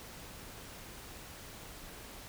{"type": "silence", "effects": ["pink hiss -49 dBFS RMS until 2.28 s"]}